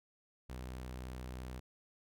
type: tone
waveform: sawtooth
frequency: 63 Hz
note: B1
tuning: 35 cents sharp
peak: -39 dBFS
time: 0.49-1.6 s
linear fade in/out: 10 ms
effects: none